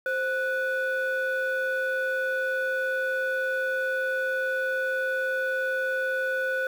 sine tone pair together, 523.3 / 1480 Hz, C5 / F#6, 0 / 0 cents, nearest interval octave + tritone, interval 1800 cents, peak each -26 / -25 dBFS, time 0.06-6.67 s, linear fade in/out 2 ms, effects tanh soft clip ceiling -21 dBFS + 8-bit

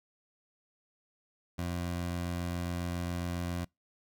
20% pulse tone, 87.31 Hz, F2, in tune, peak -28 dBFS, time 1.58-3.65 s, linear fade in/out 10 ms, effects noise-tail reverb RT60 0.2 s tail -26 dB re dry

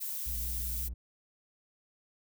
violet noise, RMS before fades -37 dBFS, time 0-0.89 s, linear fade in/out 20 ms
triangle tone with vibrato, 60.7 Hz, B1, 29 cents flat, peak -34 dBFS, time 0.26-0.94 s, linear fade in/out 10 ms, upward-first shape square, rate 7.1 Hz, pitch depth 14 cents each way
effects none

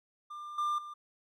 triangle tone with level steps, 1195 Hz, D6, 30 cents sharp, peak -39 / -27 / -40 dBFS, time 0.3-0.94 s, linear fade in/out 10 ms, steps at 0.58 / 0.78 s, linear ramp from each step 5 ms, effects none

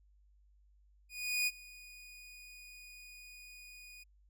sawtooth tone with ADSR envelope, 2467 Hz, D#7, 15 cents flat, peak -26 dBFS, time 1.09-4.04 s, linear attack 380 ms, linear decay 37 ms, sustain -22 dB, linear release 15 ms, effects added 50 Hz sine -63 dBFS peak until 4.29 s

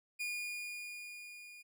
40% pulse tone with level ramp, 2435 Hz, D#7, 38 cents flat, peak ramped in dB -35 to -51 dBFS, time 0.19-1.63 s, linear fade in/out 20 ms, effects none

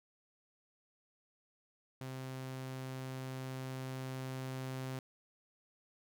sawtooth tone with level ramp, 130.81 Hz, C3, in tune, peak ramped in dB -38 to -35 dBFS, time 2.01-4.99 s, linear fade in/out 2 ms, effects none

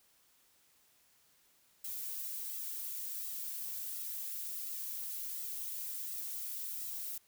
violet noise with flanger, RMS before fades -41 dBFS, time 1.84-7.18 s, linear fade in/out 5 ms, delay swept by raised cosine 1.5 to 3.6 ms, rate 1.4 Hz, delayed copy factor +0.65, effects white hiss -69 dBFS RMS until 7.27 s

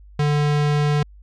square tone, 147.5 Hz, D3, 8 cents sharp, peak -17 dBFS, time 0.19-1.03 s, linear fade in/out 5 ms, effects added 50 Hz sine -42 dBFS peak until 1.22 s + low-pass 5000 Hz 12 dB/octave

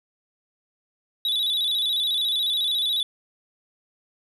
triangle tone with vibrato, 3652 Hz, A#7, 36 cents flat, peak -20 dBFS, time 1.25-3.03 s, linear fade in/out 2 ms, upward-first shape square, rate 14 Hz, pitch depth 85 cents each way, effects none

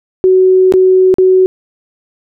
sine tone with dropouts, 373.4 Hz, F#4, 16 cents sharp, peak -4 dBFS, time 0.24-1.46 s, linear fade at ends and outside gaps 0 ms, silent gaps 0.723-0.738 / 1.141-1.184 s, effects none

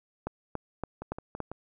two click trains, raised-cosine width 1 ms, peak -24 / -18 dBFS, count 4 / 5, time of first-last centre 1.02-1.516 / 0.27-1.403 s, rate 6.05 / 3.53 Hz, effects none

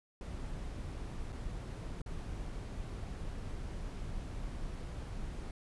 brown noise with dropouts, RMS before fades -41 dBFS, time 0.21-5.51 s, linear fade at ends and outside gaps 1 ms, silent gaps 1.322-1.326 / 2.017-2.061 s, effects resampled to 24000 Hz

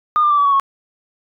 sine tone with pitch steps, 1219 / 1193.9 / 1169.3 / 1145.3 / 1121.7 / 1098.6 Hz, D#6 / D6 / D6 / D6 / C#6 / C#6, -36 / +28 / -8 / -44 / +20 / -16 cents, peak -10 dBFS, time 0.16-0.598 s, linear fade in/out 0 ms, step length 73 ms, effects tanh soft clip ceiling -6 dBFS

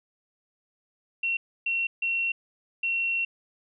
sine tone bursts at uneven times, 2726 Hz, F7, 43 cents flat, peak -24 dBFS, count 4, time 1.23-1.37 / 1.66-1.87 / 2.02-2.32 / 2.83-3.25 s, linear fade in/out 5 ms, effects none

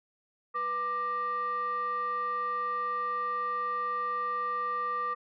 sine tone with frequency modulation, 1184 Hz, D6, 14 cents sharp, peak -28 dBFS, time 0.54-5.15 s, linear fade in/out 20 ms, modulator 693 Hz, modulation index 0.48, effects tanh soft clip ceiling -24 dBFS

